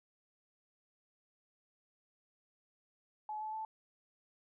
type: tone with pitch steps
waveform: sine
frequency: 854 / 864.9 / 876 Hz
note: G#5 / A5 / A5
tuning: +48 / -30 / -8 cents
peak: -38 dBFS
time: 3.29-3.65 s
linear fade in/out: 2 ms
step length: 120 ms
effects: none